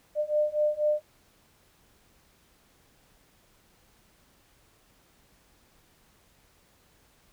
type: beating tone pair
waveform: sine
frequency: 599 / 603.1 Hz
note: D5 / D5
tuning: +34 / +46 cents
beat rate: 4.1 Hz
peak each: -27 / -26 dBFS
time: 0.15-1.02 s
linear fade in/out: 50 ms
effects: pink hiss -63 dBFS RMS until 7.32 s